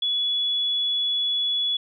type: tone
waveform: sine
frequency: 3400 Hz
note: G#7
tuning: 40 cents sharp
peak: -21 dBFS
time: 0.02-1.77 s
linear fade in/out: 5 ms
effects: none